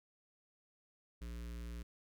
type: tone with notch filter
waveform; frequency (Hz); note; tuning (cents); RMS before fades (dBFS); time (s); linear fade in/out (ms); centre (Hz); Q
square; 58.27; A#1; 0; -45; 1.21-1.83; 10; 770; 1
effects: none